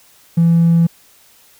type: tone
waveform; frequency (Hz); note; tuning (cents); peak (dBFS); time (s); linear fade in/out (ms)
triangle; 167.7; E3; +30; -5; 0.37-0.87; 10
effects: tanh soft clip ceiling -5 dBFS + white hiss -49 dBFS RMS until 1.59 s